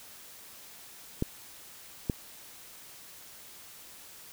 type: clicks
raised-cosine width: 3 ms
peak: -14 dBFS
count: 2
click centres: 1.224 / 2.098 s
effects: white hiss -50 dBFS RMS until 4.32 s